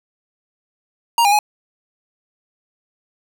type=tone with pitch steps; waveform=square; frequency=936 / 811 / 838 Hz; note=A#5 / G#5 / G#5; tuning=+7 / -41 / +15 cents; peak=-12 dBFS; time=1.18-1.39 s; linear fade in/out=2 ms; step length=70 ms; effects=none